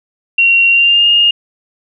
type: tone with pitch glide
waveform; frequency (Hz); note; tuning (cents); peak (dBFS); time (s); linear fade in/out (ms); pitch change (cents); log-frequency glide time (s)
sine; 2747 to 2836; F7 to F7; -29 to +26; -6; 0.38-1.31; 5; +55; 0.69-1.08
effects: none